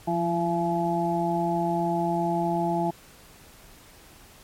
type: harmonic tone with a mistuned harmonic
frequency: 170 Hz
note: F3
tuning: 46 cents flat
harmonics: 1 / 2 / 4 / 5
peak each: -28 / -28 / -28 / -28 dBFS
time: 0.07-2.91 s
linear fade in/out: 10 ms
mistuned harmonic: 1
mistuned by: +25 cents
effects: pink hiss -51 dBFS RMS until 4.43 s + MP3 64 kbps